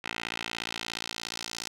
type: tone with band-pass filter sweep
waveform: 10% pulse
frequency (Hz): 57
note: A#1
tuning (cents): -38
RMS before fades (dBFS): -37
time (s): 0.04-1.68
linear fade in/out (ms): 5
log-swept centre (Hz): 2400 to 5400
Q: 1.5
effects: none